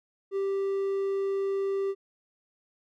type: tone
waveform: triangle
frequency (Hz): 392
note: G4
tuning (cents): 0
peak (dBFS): -24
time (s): 0.31-1.95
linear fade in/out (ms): 50
effects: none